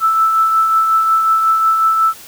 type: tone with tremolo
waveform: sine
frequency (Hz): 1318.5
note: E6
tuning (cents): 0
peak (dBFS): -8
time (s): 0-2.14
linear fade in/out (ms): 50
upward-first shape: triangle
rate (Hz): 5.5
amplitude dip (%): 40
effects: white hiss -37 dBFS RMS until 2.27 s